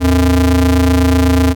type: ring-modulated tone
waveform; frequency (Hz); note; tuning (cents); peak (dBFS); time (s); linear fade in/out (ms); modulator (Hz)
square; 92.5; F#2; 0; -6; 0-1.55; 50; 171
effects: none